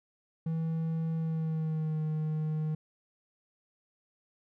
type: tone with pitch glide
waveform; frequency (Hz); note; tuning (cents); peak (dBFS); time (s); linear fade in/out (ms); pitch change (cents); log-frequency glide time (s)
triangle; 162.3 to 155.24; E3 to D#3; -27 to -4; -27; 0.46-2.75; 5; -77; 1.16-2.02
effects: none